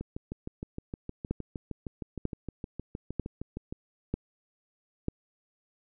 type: two click trains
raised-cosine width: 3 ms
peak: -16 / -23 dBFS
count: 5 / 25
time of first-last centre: 1.31-5.084 / 0.01-3.725 s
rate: 1.06 / 6.46 Hz
effects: none